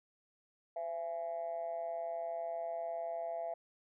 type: tone with amplitude modulation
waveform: sine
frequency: 672 Hz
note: E5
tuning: 33 cents sharp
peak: -32 dBFS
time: 0.76-3.54 s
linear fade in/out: 5 ms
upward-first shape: sine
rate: 159 Hz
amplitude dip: 80%
effects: tanh soft clip ceiling -30 dBFS